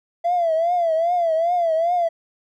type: tone with vibrato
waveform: triangle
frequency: 675 Hz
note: E5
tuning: 41 cents sharp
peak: -13 dBFS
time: 0.24-2.09 s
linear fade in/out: 20 ms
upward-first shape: triangle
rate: 2.5 Hz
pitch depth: 120 cents each way
effects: tanh soft clip ceiling -14 dBFS